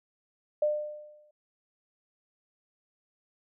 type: tone with exponential decay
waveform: sine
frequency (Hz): 600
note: D5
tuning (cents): +37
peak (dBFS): -21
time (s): 0.62-1.31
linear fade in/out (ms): 5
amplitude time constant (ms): 150
effects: none

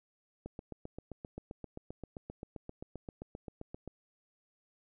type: click train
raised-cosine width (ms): 2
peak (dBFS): -29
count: 27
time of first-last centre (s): 0.46-3.877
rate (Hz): 7.61
effects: none

